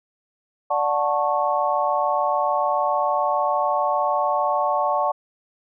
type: chord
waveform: sine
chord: D major seventh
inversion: none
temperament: just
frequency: 587.3 / 734.2 / 881 / 1101.2 Hz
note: D5 / F#5 / A5 / C#6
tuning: 0 / -14 / +2 / -12 cents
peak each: -24 dBFS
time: 0.7-5.12 s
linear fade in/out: 10 ms
effects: none